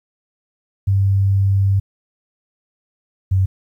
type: tone pair in turn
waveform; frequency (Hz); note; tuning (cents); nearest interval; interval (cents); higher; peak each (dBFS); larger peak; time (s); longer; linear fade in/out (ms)
sine; 98 / 94.94; G2 / F#2; 0 / +45; minor second; 55; first; -12; neither; 0.87-1.8 / 3.31-3.46; first; 10
effects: 9-bit